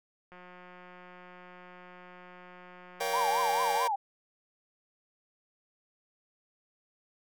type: click train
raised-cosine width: 0.5 ms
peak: -36 dBFS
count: 622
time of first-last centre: 0.32-3.77 s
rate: 180 Hz
type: chord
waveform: sawtooth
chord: G half-diminished seventh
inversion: first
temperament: just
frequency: 470.4 / 564.5 / 705.6 / 784 Hz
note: Bb4 / Db5 / F5 / G5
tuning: +16 / +31 / +18 / 0 cents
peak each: -31 / -32 / -33 / -31 dBFS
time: 3-3.88 s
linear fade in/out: 10 ms
type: tone with vibrato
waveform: sine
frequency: 906 Hz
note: A#5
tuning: 50 cents flat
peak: -27 dBFS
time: 3.13-3.96 s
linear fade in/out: 10 ms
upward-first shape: triangle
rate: 4.6 Hz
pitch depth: 250 cents each way
effects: none